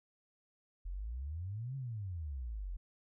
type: exponential two-way sweep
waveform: sine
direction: up then down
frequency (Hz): 41.2 to 138.59 to 41.2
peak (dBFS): -38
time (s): 0.85-2.77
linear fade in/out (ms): 10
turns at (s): 1.76
effects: none